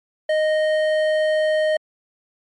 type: tone with hard clipping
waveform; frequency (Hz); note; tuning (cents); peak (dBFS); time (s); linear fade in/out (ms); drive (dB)
sine; 620; D#5; -6; -18; 0.29-1.77; 5; 10
effects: MP3 48 kbps